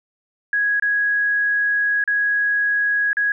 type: tone with dropouts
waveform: sine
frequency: 1661.2 Hz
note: G#6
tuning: in tune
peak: -16 dBFS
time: 0.53-3.32 s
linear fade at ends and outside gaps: 2 ms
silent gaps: 0.798-0.823 / 2.04-2.076 / 3.131-3.169 s
effects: none